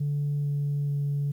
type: tone with pitch steps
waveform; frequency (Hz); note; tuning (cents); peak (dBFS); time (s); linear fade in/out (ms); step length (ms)
sine; 144.8 / 143.88 / 142.97; D3 / D3 / D3; -24 / -35 / -46; -23; 0-1.32; 10; 440
effects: tanh soft clip ceiling -22 dBFS + 10-bit